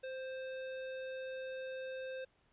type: tone with sample-and-hold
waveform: sine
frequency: 521 Hz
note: C5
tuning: 7 cents flat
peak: -40 dBFS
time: 0.03-2.25 s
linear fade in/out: 10 ms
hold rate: 2100 Hz
effects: pink hiss -73 dBFS RMS until 2.52 s + resampled to 8000 Hz